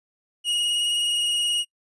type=tone with vibrato; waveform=45% pulse; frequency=2880 Hz; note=F#7; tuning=47 cents flat; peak=-21 dBFS; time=0.44-1.65 s; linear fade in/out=50 ms; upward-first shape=triangle; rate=19 Hz; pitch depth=22 cents each way; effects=noise-tail reverb RT60 0.1 s tail -25 dB re dry + resampled to 24000 Hz